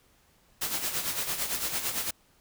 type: noise with tremolo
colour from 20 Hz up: white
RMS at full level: -29 dBFS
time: 0.61-2.11 s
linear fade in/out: 10 ms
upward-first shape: sine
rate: 8.9 Hz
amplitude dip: 60%
effects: pink hiss -64 dBFS RMS until 2.4 s